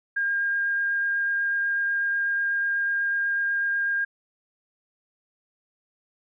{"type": "tone with vibrato", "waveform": "sine", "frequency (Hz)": 1612, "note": "G6", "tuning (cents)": 48, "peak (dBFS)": -22, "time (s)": [0.16, 4.05], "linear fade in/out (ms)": 10, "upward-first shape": "triangle", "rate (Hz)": 8.1, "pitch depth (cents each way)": 8, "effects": []}